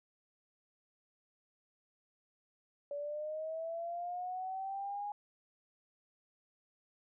sine linear sweep, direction up, 570 to 828 Hz, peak -37 dBFS, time 2.91-5.12 s, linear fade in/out 2 ms, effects none

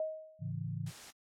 sine tone with exponential decay, 629 Hz, D#5, 19 cents sharp, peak -30 dBFS, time 0-0.51 s, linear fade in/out 2 ms, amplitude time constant 110 ms
sine chord, A major, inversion none, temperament equal with one note detuned, 107.49 / 138.59 / 164.81 Hz, A2 / C#3 / E3, -40 / 0 / 0 cents, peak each -40 dBFS, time 0.39-0.92 s, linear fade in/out 50 ms
white noise, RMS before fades -50 dBFS, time 0.86-1.11 s, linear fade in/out 10 ms
effects low-pass 9000 Hz 12 dB/octave + AAC 64 kbps

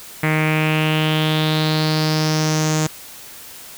sawtooth tone with low-pass filter sweep, 155.56 Hz, D#3, in tune, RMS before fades -18 dBFS, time 0.23-2.87 s, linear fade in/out 5 ms, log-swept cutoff 2100 to 7000 Hz, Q 4.8, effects white hiss -38 dBFS RMS until 3.77 s

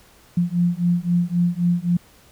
sine beating tone pair, 172.7 / 176.5 Hz, F3 / F3, -19 / +19 cents, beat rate 3.8 Hz, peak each -20 dBFS, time 0.37-1.97 s, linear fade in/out 5 ms, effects pink hiss -52 dBFS RMS until 2.31 s

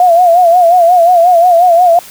sine tone with vibrato, 698.5 Hz, F5, in tune, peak -3 dBFS, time 0-1.99 s, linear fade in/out 2 ms, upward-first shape sine, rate 5.6 Hz, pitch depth 85 cents each way, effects white hiss -33 dBFS RMS until 2.1 s

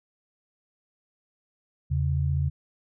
sine tone pair together, 82.41 / 137.66 Hz, E2 / C#3, 0 / -12 cents, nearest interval major sixth, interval 888 cents, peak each -25 dBFS, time 1.9-2.5 s, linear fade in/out 20 ms, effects none

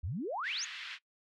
sine exponential sweep, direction up, 69.3 to 7100 Hz, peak -34 dBFS, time 0.03-0.65 s, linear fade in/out 10 ms
white band-pass noise, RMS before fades -44 dBFS, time 0.43-0.99 s, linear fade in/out 50 ms, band 1500 to 3400 Hz, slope 24 dB/octave
effects noise-tail reverb RT60 0.1 s tail -20 dB re dry

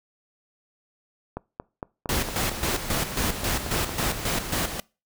click train, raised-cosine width 1 ms, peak -17 dBFS, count 13, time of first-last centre 1.37-4.122 s, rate 4.36 Hz
pink noise with tremolo, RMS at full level -25 dBFS, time 2.09-4.8 s, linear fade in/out 2 ms, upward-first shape square, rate 3.7 Hz, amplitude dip 60%
effects noise-tail reverb RT60 0.3 s tail -24 dB re dry

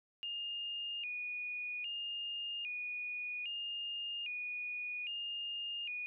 sine tone with vibrato, 2637 Hz, E7, in tune, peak -38 dBFS, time 0.23-6.06 s, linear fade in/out 0 ms, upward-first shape square, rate 0.62 Hz, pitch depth 120 cents each way, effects none

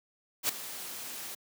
white noise with ADSR envelope, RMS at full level -26 dBFS, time 0.43-1.35 s, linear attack 61 ms, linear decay 4 ms, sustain -15 dB, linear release 8 ms, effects high-pass 150 Hz 12 dB/octave

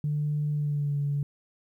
sine tone with pitch glide, 148.6 to 143.21 Hz, D3 to D3, +21 to -43 cents, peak -24 dBFS, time 0.04-1.23 s, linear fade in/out 2 ms, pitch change -64 cents, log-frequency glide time 0.53-0.97 s, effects tanh soft clip ceiling -20 dBFS + 11-bit

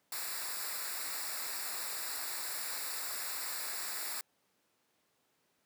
white noise with comb filter, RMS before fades -39 dBFS, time 0.12-4.21 s, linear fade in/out 2 ms, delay 0.32 ms, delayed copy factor -0.8, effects pink hiss -75 dBFS RMS until 5.65 s + high-pass 200 Hz 12 dB/octave

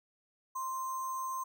sine tone with sample-and-hold, 1046.5 Hz, C6, in tune, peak -34 dBFS, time 0.55-1.44 s, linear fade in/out 10 ms, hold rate 7350 Hz, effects none

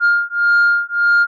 sine beating tone pair, 1408 / 1409.7 Hz, F6 / F6, +14 / +16 cents, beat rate 1.7 Hz, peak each -13 dBFS, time 0-1.27 s, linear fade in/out 50 ms, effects tanh soft clip ceiling -7 dBFS

